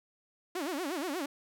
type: tone with vibrato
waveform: sawtooth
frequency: 320.9 Hz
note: E4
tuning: 46 cents flat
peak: -29 dBFS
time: 0.55-1.26 s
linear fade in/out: 5 ms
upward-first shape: sine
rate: 8.4 Hz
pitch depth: 280 cents each way
effects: none